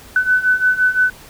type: beating tone pair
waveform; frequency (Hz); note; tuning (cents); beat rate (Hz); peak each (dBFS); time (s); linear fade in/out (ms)
sine; 1500 / 1505.8; F#6 / F#6; +23 / +30; 5.8; -17 / -14; 0.16-1.1; 2
effects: pink hiss -41 dBFS RMS until 1.29 s